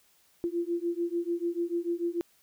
sine beating tone pair, 340 / 346.8 Hz, F4 / F4, -46 / -12 cents, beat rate 6.8 Hz, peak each -31 dBFS, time 0.44-2.21 s, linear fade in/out 0 ms, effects white hiss -65 dBFS RMS until 2.42 s

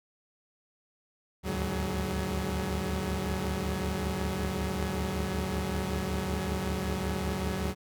sawtooth tone cluster, 71.4 / 76.7 / 104 / 187.7 / 421.2 Hz, D2 / D#2 / G#2 / F#3 / G#4, -48 / -24 / +3 / +25 / +24 cents, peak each -32 / -32 / -36 / -29 / -36 dBFS, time 1.43-7.75 s, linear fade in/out 50 ms, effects none

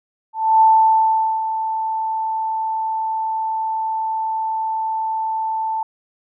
sine tone with ADSR envelope, 884 Hz, A5, 8 cents sharp, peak -8 dBFS, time 0.33-5.83 s, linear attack 280 ms, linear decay 800 ms, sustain -11 dB, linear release 3 ms, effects none

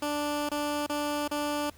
15% pulse tone with dropouts, 293.7 Hz, D4, in tune, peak -22 dBFS, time 0.02-1.7 s, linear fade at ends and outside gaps 5 ms, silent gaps 0.491-0.514 / 0.865-0.895 / 1.279-1.312 s, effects added 81 Hz sine -55 dBFS peak until 1.77 s + pink hiss -57 dBFS RMS until 1.77 s

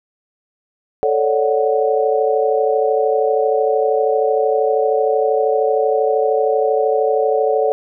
sine chord, D major seventh, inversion second, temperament equal, 440 / 554.4 / 587.3 / 740 Hz, A4 / C#5 / D5 / F#5, 0 / 0 / 0 / 0 cents, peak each -16 / -19 / -22 / -20 dBFS, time 1.03-7.72 s, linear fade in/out 0 ms, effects none

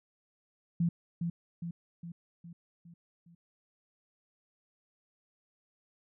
sine tone with echo, 170 Hz, F3, 46 cents flat, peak -25 dBFS, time 0.8-0.89 s, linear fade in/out 5 ms, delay 410 ms, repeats 6, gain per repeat -5 dB, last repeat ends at 3.35 s, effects none

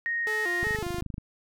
sine tone, 1864.7 Hz, A#6, in tune, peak -26 dBFS, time 0.06-0.76 s, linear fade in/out 0 ms
sawtooth tone with vibrato, 388.9 Hz, G4, 14 cents flat, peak -28 dBFS, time 0.27-1.01 s, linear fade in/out 0 ms, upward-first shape square, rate 2.7 Hz, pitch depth 180 cents each way
click train, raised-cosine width 5 ms, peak -23 dBFS, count 15, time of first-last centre 0.63-1.181 s, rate 25.4 Hz
effects none

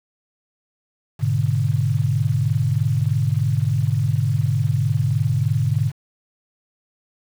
sine chord, G# diminished, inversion none, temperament equal, 103.83 / 123.47 / 146.83 Hz, G#2 / B2 / D3, 0 / 0 / 0 cents, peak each -21 dBFS, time 1.19-5.92 s, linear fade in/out 50 ms, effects 7-bit

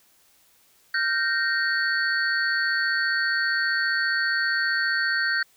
sine tone cluster, 1399 / 1554 / 1853 / 4448 Hz, F6 / G6 / A#6 / C#8, +3 / -16 / -11 / +5 cents, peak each -31 / -24 / -26 / -30 dBFS, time 0.94-5.43 s, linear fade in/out 5 ms, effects white hiss -60 dBFS RMS until 5.56 s

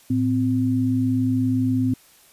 sine tone pair together, 110 / 257.7 Hz, A2 / C4, 0 / -26 cents, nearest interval octave + minor third, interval 1474 cents, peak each -23 / -19 dBFS, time 0.1-1.94 s, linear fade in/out 5 ms, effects white hiss -53 dBFS RMS until 2.32 s + resampled to 32000 Hz

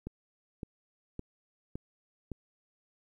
click train, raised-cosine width 3 ms, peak -25 dBFS, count 5, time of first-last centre 0.07-2.317 s, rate 1.78 Hz, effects 11-bit

